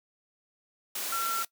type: tone in noise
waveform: sine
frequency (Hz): 1358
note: F6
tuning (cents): -49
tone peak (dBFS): -29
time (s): 1.12-1.43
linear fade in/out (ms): 5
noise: white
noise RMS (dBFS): -34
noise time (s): 0.95-1.45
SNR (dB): +2
effects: noise-tail reverb RT60 0.1 s tail -20 dB re dry + high-pass 300 Hz 12 dB/octave